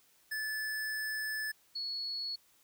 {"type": "tone pair in turn", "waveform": ["square", "sine"], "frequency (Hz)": [1736, 4374], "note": ["A6", "C#8"], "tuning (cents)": [-24, -24], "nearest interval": "octave + major third", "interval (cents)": 1600, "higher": "second", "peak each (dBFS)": [-35, -35], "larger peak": "neither", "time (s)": [[0.31, 1.52], [1.75, 2.36]], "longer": "first", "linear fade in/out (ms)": 10, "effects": ["white hiss -67 dBFS RMS until 2.63 s"]}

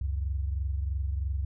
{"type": "tone pair together", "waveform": "sine", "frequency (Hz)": [68.4, 91.47], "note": ["C#2", "F#2"], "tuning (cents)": [-23, -19], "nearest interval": "perfect fourth", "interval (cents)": 504, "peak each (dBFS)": [-28, -35], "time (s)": [0.01, 1.45], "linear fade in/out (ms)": 5, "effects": []}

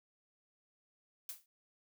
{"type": "noise with exponential decay", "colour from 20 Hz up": "blue", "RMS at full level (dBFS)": -40, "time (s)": [1.29, 1.46], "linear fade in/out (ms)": 2, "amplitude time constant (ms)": 36, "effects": []}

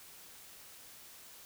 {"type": "silence", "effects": ["white hiss -54 dBFS RMS until 1.45 s"]}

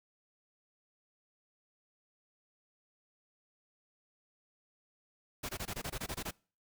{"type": "noise bursts", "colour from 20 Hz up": "pink", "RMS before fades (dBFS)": -39, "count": 11, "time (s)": [5.43, 6.311], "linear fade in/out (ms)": 10, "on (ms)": 61, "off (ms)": 21, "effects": ["noise-tail reverb RT60 0.4 s tail -25 dB re dry"]}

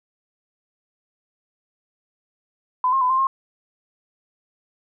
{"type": "tone with pitch steps", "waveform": "sine", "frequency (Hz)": [1010, 1068, 1006, 1049, 1071], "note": ["B5", "C6", "B5", "C6", "C6"], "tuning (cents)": [39, 35, 32, 4, 40], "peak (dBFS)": -16, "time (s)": [2.84, 3.27], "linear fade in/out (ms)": 2, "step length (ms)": 86, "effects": []}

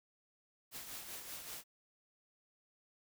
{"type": "noise with tremolo", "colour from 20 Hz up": "white", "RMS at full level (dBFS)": -45, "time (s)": [0.71, 1.64], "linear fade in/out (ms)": 50, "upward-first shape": "triangle", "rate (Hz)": 5.2, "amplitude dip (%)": 55, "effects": []}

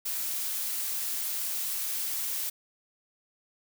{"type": "noise", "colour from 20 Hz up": "blue", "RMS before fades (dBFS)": -32, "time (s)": [0.05, 2.5], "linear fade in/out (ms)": 10, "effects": []}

